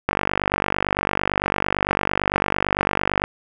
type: click train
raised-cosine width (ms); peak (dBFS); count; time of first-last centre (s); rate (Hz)
0.5; -3; 155; 0.09-3.239; 48.9
effects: none